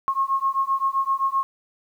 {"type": "beating tone pair", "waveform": "sine", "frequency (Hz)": [1079, 1086.7], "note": ["C#6", "C#6"], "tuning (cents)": [-47, -35], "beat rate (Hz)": 7.7, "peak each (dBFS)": -23, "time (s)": [0.08, 1.43], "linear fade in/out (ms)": 0, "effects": ["9-bit"]}